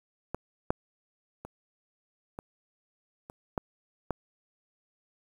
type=clicks; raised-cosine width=1 ms; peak=-18 / -11 / -26 / -24 / -29 / -15 / -15 dBFS; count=7; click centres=0.346 / 0.705 / 1.45 / 2.389 / 3.299 / 3.578 / 4.107 s; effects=8-bit